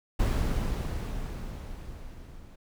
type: noise with level ramp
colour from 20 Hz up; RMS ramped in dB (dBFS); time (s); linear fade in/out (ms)
brown; -24 to -48; 0.19-2.56; 10
effects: none